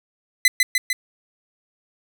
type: tone with echo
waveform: sawtooth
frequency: 2023 Hz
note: B6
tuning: 41 cents sharp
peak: -7 dBFS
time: 0.45-0.48 s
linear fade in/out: 2 ms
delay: 150 ms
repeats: 3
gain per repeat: -3 dB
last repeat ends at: 0.93 s
effects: none